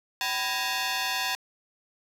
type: ring-modulated tone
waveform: 10% pulse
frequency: 879 Hz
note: A5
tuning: 2 cents flat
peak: -15 dBFS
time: 0.21-1.35 s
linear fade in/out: 0 ms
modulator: 115 Hz
effects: low-pass 12000 Hz 12 dB/octave + 7-bit